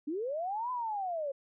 sine linear two-way sweep, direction up then down, 277.2 to 1020 to 535 Hz, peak -32 dBFS, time 0.07-1.32 s, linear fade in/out 10 ms, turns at 0.71 s, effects none

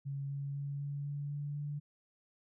sine tone with pitch steps, 139.1 / 140.23 / 141.37 / 142.52 / 143.67 / 144.84 / 146.02 Hz, C#3 / C#3 / C#3 / C#3 / D3 / D3 / D3, +6 / +20 / +34 / +48 / -38 / -24 / -10 cents, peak -36 dBFS, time 0.05-1.8 s, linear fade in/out 20 ms, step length 250 ms, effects none

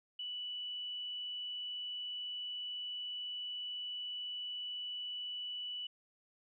sine tone, 2962 Hz, F#7, 1 cent sharp, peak -39 dBFS, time 0.19-5.87 s, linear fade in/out 5 ms, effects none

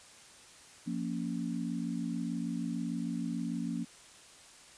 sine chord, Bb minor, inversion second, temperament just, 174.81 / 233.1 / 279.7 Hz, F3 / Bb3 / Db4, +2 / 0 / +16 cents, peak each -37 / -36 / -38 dBFS, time 0.86-3.85 s, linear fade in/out 20 ms, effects white hiss -55 dBFS RMS until 4.77 s + resampled to 22050 Hz

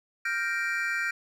triangle chord, G minor seventh, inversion third, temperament equal, 1396.9 / 1568 / 1864.7 / 2349 Hz, F6 / G6 / Bb6 / D7, 0 / 0 / 0 / 0 cents, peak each -31 / -30 / -31 / -31 dBFS, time 0.25-1.11 s, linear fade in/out 5 ms, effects none

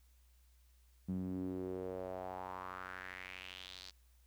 sawtooth tone with band-pass filter sweep, 92.5 Hz, F#2, in tune, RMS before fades -44 dBFS, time 1.08-3.91 s, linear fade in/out 10 ms, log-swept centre 190 to 4600 Hz, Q 3.5, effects added 61 Hz sine -64 dBFS peak until 4.26 s + white hiss -75 dBFS RMS until 4.26 s

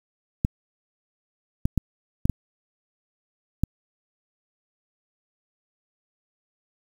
clicks, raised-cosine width 5 ms, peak -8 dBFS, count 6, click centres 0.449 / 1.655 / 1.777 / 2.255 / 2.297 / 3.636 s, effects 7-bit

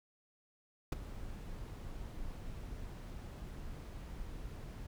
brown noise with ADSR envelope, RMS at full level -28 dBFS, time 0.92-4.87 s, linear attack 5 ms, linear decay 14 ms, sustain -17 dB, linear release 10 ms, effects none

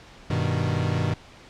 40% pulse chord, G augmented, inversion none, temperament equal, 98 / 123.47 / 155.56 Hz, G2 / B2 / D#3, 0 / 0 / 0 cents, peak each -26 dBFS, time 0.3-1.14 s, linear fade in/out 5 ms, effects pink hiss -48 dBFS RMS until 1.49 s + low-pass 5000 Hz 12 dB/octave

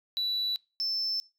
sine tone pair in turn, 3949 / 5297 Hz, B7 / E8, -1 / +8 cents, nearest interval perfect fourth, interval 509 cents, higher second, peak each -25 / -26 dBFS, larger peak first, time 0.17-0.56 / 0.8-1.2 s, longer second, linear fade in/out 0 ms, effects noise-tail reverb RT60 0.3 s tail -24 dB re dry + tanh soft clip ceiling -25 dBFS

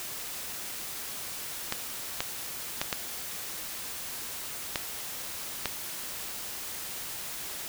clicks, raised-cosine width 0.2 ms, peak -10 dBFS, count 6, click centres 1.724 / 2.205 / 2.815 / 2.928 / 4.758 / 5.657 s, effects white hiss -38 dBFS RMS until 7.68 s

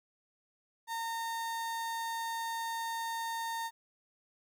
35% pulse tone, 915 Hz, A#5, 32 cents flat, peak -33 dBFS, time 0.87-3.71 s, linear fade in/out 50 ms, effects 12-bit

